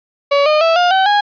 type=tone with pitch steps; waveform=35% pulse; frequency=566 / 610.1 / 657.7 / 709 / 764.3 / 823.9 Hz; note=C#5 / D#5 / E5 / F5 / G5 / G#5; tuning=+36 / -34 / -4 / +26 / -44 / -14 cents; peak=-8 dBFS; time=0.31-1.21 s; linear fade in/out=10 ms; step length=150 ms; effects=resampled to 11025 Hz + 8-bit